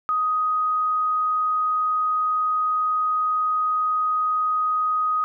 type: tone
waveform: sine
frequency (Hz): 1251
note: D#6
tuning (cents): +9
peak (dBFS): -19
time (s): 0.09-5.24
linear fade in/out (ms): 0
effects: none